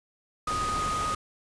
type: tone in noise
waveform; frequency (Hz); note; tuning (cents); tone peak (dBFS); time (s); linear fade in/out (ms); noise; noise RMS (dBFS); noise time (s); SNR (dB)
sine; 1244.5; D#6; 0; -27; 0.47-1.15; 5; pink; -34; 0.47-1.15; +4
effects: resampled to 22050 Hz